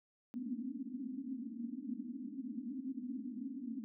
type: band-pass noise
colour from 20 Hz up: white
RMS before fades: -43 dBFS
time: 0.34-3.84 s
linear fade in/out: 0 ms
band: 220 to 280 Hz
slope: 96 dB/octave
effects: none